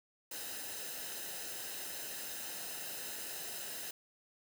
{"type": "noise with comb filter", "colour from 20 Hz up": "white", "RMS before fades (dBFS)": -43, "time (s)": [0.31, 3.91], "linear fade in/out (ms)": 5, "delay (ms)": 0.88, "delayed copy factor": -0.6, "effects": []}